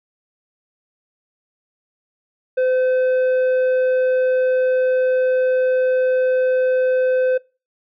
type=tone with tanh clipping; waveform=sine; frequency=512 Hz; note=C5; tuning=38 cents flat; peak=-16 dBFS; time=2.57-7.38 s; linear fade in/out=10 ms; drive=7 dB; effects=noise-tail reverb RT60 0.3 s tail -23 dB re dry